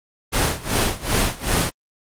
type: noise with tremolo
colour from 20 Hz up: pink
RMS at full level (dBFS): -17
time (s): 0.32-1.71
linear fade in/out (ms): 20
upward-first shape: sine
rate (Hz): 2.6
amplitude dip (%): 90
effects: low-pass 12000 Hz 12 dB/octave + Opus 24 kbps